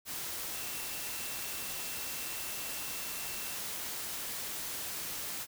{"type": "tone in noise", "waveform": "sine", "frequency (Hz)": 2689, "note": "E7", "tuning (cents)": 34, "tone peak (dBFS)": -49, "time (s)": [0.51, 3.59], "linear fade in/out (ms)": 50, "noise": "white", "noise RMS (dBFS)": -39, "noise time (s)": [0.05, 5.47], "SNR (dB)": -13, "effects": []}